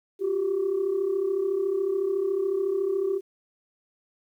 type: tone pair together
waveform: sine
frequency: 358.1 / 392 Hz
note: F4 / G4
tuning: +43 / 0 cents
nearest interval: major second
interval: 157 cents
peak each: -28 / -23 dBFS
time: 0.19-3.21 s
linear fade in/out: 50 ms
effects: tanh soft clip ceiling -18 dBFS + 10-bit